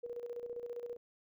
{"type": "tone with tremolo", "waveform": "sine", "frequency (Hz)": 479, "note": "A#4", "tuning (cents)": 47, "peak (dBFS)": -38, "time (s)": [0.03, 0.97], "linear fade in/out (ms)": 10, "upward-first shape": "square", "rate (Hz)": 15, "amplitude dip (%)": 60, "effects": []}